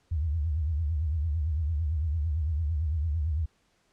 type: tone with vibrato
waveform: sine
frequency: 77.78 Hz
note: D#2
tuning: in tune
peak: -25 dBFS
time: 0.11-3.46 s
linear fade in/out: 10 ms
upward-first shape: triangle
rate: 8.9 Hz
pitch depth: 200 cents each way
effects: pink hiss -69 dBFS RMS until 3.92 s + low-pass 8000 Hz 12 dB/octave